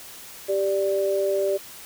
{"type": "tone pair together", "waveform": "sine", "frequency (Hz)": [391.7, 587.3], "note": ["G4", "D5"], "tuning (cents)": [-1, 0], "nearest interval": "perfect fifth", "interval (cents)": 701, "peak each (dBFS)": -23, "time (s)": [0.48, 1.58], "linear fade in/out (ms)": 20, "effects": ["white hiss -42 dBFS RMS until 1.85 s"]}